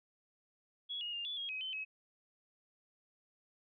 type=tone with pitch steps; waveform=sine; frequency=3353 / 2868 / 2806 / 3449 / 3273 / 2534 / 3066 / 2560 Hz; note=G#7 / F7 / F7 / A7 / G#7 / D#7 / G7 / D#7; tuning=+16 / +45 / +8 / -35 / -26 / +31 / -39 / +49 cents; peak=-38 dBFS; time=0.89-1.85 s; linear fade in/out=20 ms; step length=120 ms; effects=none